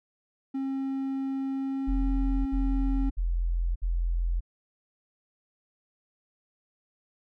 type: tone with pitch glide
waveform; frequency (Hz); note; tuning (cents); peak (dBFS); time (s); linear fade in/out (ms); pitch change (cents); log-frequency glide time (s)
triangle; 269.2 to 270.9; C4 to C#4; +49 to -40; -26; 0.54-3.1; 10; +11; 1.53-2.12
type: tone bursts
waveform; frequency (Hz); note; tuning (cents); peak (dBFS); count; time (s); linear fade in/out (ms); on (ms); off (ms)
sine; 42.78; F1; -35; -24; 4; 1.87-4.407; 20; 590; 59
effects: none